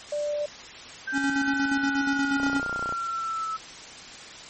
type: tone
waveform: sine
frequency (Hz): 590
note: D5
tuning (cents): +8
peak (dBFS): -25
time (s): 0.12-0.46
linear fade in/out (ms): 5
type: linear sweep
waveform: sine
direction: down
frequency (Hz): 1568 to 1303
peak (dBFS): -27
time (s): 1.07-3.57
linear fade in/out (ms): 10
type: tone with tremolo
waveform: square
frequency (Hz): 277.2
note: C#4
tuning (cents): 0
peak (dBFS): -23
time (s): 1.12-2.62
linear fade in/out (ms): 50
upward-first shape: square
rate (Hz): 8.4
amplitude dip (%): 45
type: click train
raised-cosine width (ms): 1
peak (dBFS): -20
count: 17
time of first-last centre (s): 2.4-2.925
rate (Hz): 30.5
effects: white hiss -42 dBFS RMS until 4.49 s + MP3 32 kbps